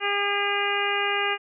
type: harmonic tone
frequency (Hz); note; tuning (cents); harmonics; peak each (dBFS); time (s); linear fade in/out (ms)
404.8; G#4; -44; 1 / 2 / 3 / 4 / 5 / 6 / 7; -30 / -30 / -30 / -30 / -30 / -30 / -30; 0-1.38; 50
effects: none